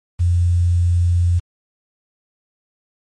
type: tone with quantisation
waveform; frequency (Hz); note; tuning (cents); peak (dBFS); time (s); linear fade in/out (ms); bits
sine; 87.31; F2; 0; -12; 0.19-1.4; 20; 7
effects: MP3 48 kbps